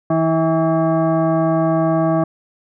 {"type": "tone with frequency modulation", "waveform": "sine", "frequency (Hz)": 162.2, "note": "E3", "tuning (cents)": -28, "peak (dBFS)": -13, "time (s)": [0.1, 2.24], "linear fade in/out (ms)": 5, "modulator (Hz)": 486, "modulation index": 1.5, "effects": []}